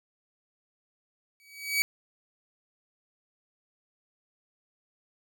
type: tone with exponential growth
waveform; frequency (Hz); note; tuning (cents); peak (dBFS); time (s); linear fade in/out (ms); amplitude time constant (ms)
sawtooth; 2275; C#7; +44; -17; 1.4-1.82; 0; 91
effects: none